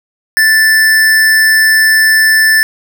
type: tone with amplitude modulation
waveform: square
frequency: 1760 Hz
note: A6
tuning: in tune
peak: -5 dBFS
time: 0.37-2.63 s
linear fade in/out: 0 ms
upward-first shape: sine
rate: 271 Hz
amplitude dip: 25%
effects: none